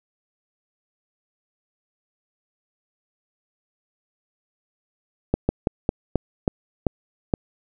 slowing click train, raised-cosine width 2 ms, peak -5 dBFS, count 8, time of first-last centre 5.34-7.338 s, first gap 150 ms, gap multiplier 1.21, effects none

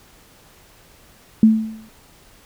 sine tone with exponential decay, 220 Hz, A3, in tune, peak -5 dBFS, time 1.43-1.89 s, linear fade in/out 2 ms, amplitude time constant 100 ms, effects pink hiss -50 dBFS RMS until 2.45 s

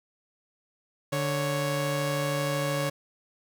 sawtooth tone pair together, 146.83 / 554.4 Hz, D3 / C#5, 0 / 0 cents, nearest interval octave + major seventh, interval 2300 cents, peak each -25 dBFS, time 1.12-2.9 s, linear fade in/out 10 ms, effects none

